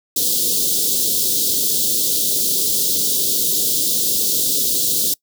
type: band-stop noise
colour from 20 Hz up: white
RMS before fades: -18 dBFS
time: 0.16-5.14 s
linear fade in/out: 5 ms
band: 520 to 3400 Hz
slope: 48 dB/octave
effects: noise-tail reverb RT60 0.1 s tail -24 dB re dry + high-pass 150 Hz 12 dB/octave